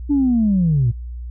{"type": "linear sweep", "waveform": "sine", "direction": "down", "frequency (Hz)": [294.4, 110], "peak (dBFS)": -12, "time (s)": [0.09, 0.92], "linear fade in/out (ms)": 20, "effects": ["tanh soft clip ceiling -9 dBFS", "added 60 Hz sine -27 dBFS peak until 1.3 s"]}